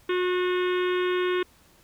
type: harmonic tone with a mistuned harmonic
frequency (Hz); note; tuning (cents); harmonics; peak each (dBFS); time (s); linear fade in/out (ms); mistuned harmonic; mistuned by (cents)
361.8; F#4; -39; 1 / 3 / 4 / 5 / 6 / 7 / 8 / 9 / 10; -23 / -33 / -35 / -37 / -39 / -40 / -41 / -42 / -43; 0.09-1.43; 5; 4; +26
effects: pink hiss -58 dBFS RMS until 1.83 s